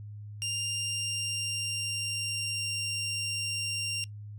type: tone with pitch glide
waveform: 20% pulse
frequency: 2794 to 2775 Hz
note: F7 to F7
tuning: 0 to -12 cents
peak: -25 dBFS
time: 0.42-4.04 s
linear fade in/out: 0 ms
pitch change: -12 cents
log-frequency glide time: 0.67-2.6 s
effects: noise-tail reverb RT60 0.1 s tail -22 dB re dry + added 104 Hz sine -40 dBFS peak until 4.38 s